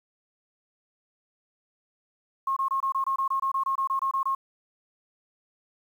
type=tone bursts; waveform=sine; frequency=1079 Hz; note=C#6; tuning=47 cents flat; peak=-23 dBFS; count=16; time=2.47-4.35 s; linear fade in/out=5 ms; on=95 ms; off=24 ms; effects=9-bit